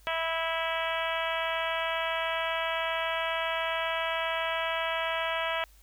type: harmonic tone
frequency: 327.4 Hz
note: E4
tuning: 12 cents flat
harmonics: 2 / 3 / 4 / 5 / 6 / 7 / 8 / 9 / 10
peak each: -33 / -35 / -36 / -37 / -38 / -38 / -39 / -40 / -40 dBFS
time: 0.07-5.64 s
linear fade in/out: 0 ms
effects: added 50 Hz sine -55 dBFS peak until 5.82 s + white hiss -62 dBFS RMS until 5.82 s